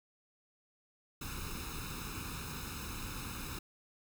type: noise with comb filter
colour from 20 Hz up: pink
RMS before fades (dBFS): -42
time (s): 1.21-3.59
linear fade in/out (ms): 5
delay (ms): 0.77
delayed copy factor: +0.8
effects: none